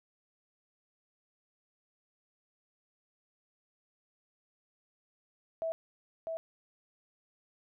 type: tone with echo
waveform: sine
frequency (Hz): 653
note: E5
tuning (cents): -17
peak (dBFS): -31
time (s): 5.62-5.72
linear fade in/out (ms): 0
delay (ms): 650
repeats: 1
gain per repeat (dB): -3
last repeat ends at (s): 6.37
effects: none